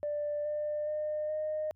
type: tone with pitch steps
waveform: sine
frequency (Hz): 590 / 598.2 / 606.6 / 615.1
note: D5 / D5 / D#5 / D#5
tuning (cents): +8 / +32 / -44 / -20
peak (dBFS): -30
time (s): 0.03-1.71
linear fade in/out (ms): 0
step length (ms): 420
effects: tanh soft clip ceiling -26 dBFS + added 89 Hz sine -64 dBFS peak until 1.75 s